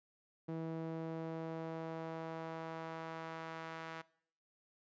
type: tone with band-pass filter sweep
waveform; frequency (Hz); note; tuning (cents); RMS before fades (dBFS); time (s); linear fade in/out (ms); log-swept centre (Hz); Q
sawtooth; 162.5; E3; -24; -44; 0.48-4.02; 10; 340 to 1500; 0.93
effects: noise-tail reverb RT60 0.6 s tail -21 dB re dry + resampled to 16000 Hz